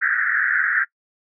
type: band-pass noise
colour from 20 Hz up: white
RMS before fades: -20 dBFS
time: 0.01-0.85 s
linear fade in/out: 20 ms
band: 1400 to 1900 Hz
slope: 96 dB/octave
effects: noise-tail reverb RT60 0.1 s tail -22 dB re dry

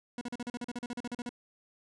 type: tone bursts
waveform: 40% pulse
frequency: 241.6 Hz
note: B3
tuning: 38 cents flat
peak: -34 dBFS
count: 16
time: 0.18-1.292 s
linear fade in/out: 2 ms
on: 32 ms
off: 40 ms
effects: resampled to 22050 Hz

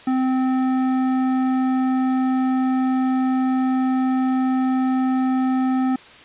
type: tone with hard clipping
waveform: triangle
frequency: 259.3 Hz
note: C4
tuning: 15 cents flat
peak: -19 dBFS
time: 0.07-5.96 s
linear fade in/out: 5 ms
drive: 15 dB
effects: white hiss -44 dBFS RMS until 6.24 s + resampled to 8000 Hz

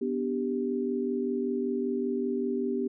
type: chord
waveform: sine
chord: G major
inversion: first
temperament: equal with one note detuned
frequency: 246.9 / 292.1 / 392 Hz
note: B3 / D4 / G4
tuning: 0 / -9 / 0 cents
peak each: -30 / -35 / -30 dBFS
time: 0.01-2.88 s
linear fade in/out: 10 ms
effects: none

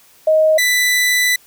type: tone pair in turn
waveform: sine / sawtooth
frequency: 627 / 1986.6 Hz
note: D#5 / B6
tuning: +13 / +10 cents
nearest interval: octave + minor sixth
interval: 1997 cents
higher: second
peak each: -9 dBFS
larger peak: neither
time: 0.27-0.58 / 0.58-1.36 s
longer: second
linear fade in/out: 5 ms
effects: white hiss -49 dBFS RMS until 1.46 s

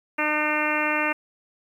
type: harmonic tone with a mistuned harmonic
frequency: 302.7 Hz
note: D#4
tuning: 48 cents flat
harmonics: 1 / 2 / 3 / 4 / 5 / 6 / 7 / 8 / 9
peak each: -30 / -30 / -30 / -30 / -30 / -30 / -30 / -30 / -30 dBFS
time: 0.18-1.13 s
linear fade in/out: 10 ms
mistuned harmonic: 8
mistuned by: -19 cents
effects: 9-bit

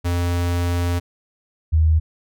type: tone pair in turn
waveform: square / sine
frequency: 87.31 / 79.18 Hz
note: F2 / D#2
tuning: 0 / +31 cents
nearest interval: major second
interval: 169 cents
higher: first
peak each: -19 / -12 dBFS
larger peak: second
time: 0.04-1 / 1.72-2 s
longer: first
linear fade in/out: 20 ms
effects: none

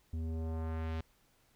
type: tone with low-pass filter sweep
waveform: square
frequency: 80.6 Hz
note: E2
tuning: 38 cents flat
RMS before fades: -37 dBFS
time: 0.13-1.01 s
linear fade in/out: 5 ms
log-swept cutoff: 210 to 3900 Hz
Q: 0.96
effects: pink hiss -70 dBFS RMS until 1.55 s

